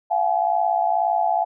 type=tone cluster; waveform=sine; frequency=687 / 749 / 846 Hz; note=F5 / F#5 / G#5; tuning=-29 / +21 / +32 cents; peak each=-22 dBFS; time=0.1-1.45 s; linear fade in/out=20 ms; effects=none